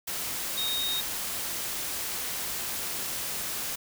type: tone in noise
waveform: sine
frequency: 3729 Hz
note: A#7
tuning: in tune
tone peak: -28 dBFS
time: 0.57-1.01 s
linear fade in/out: 10 ms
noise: white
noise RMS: -33 dBFS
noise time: 0.07-3.76 s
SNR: +2 dB
effects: none